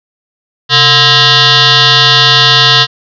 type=tone with frequency modulation; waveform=sine; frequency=130.81 Hz; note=C3; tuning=in tune; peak=-3 dBFS; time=0.69-2.87 s; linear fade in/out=50 ms; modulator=585 Hz; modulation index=7.5; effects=none